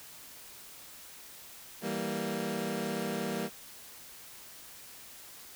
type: chord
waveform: 20% pulse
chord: E diminished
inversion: none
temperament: equal with one note detuned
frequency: 163.96 / 196 / 233.1 Hz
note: E3 / G3 / Bb3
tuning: -9 / 0 / 0 cents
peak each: -35 / -31 / -31 dBFS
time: 1.81-3.5 s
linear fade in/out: 50 ms
effects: white hiss -50 dBFS RMS until 5.55 s